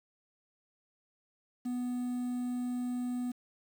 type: tone with quantisation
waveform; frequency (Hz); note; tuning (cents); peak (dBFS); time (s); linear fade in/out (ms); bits
triangle; 246.9; B3; 0; -30; 1.65-3.32; 10; 9
effects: none